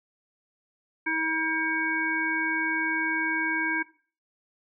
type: harmonic tone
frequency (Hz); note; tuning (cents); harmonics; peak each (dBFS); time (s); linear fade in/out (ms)
320; D#4; +49; 1 / 3 / 5 / 7; -32 / -33 / -28 / -29; 1.06-3.83; 10
effects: noise-tail reverb RT60 0.4 s tail -17 dB re dry